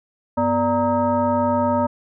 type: tone with frequency modulation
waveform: sine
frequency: 587.3 Hz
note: D5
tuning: in tune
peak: -16 dBFS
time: 0.37-1.87 s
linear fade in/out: 10 ms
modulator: 342 Hz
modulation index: 1.4
effects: none